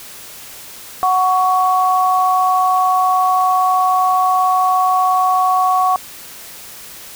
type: tone pair together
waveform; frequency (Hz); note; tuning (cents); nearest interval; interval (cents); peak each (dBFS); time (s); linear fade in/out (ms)
sine; 740 / 1116.8; F#5 / C#6; 0 / +13; perfect fifth; 713; -14; 1.03-5.96; 0
effects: white hiss -35 dBFS RMS until 7.15 s